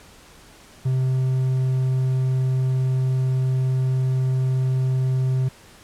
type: tone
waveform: triangle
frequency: 130 Hz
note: C3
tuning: 11 cents flat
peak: -16 dBFS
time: 0.85-5.49 s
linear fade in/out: 10 ms
effects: pink hiss -48 dBFS RMS until 5.83 s + low-pass 11000 Hz 12 dB/octave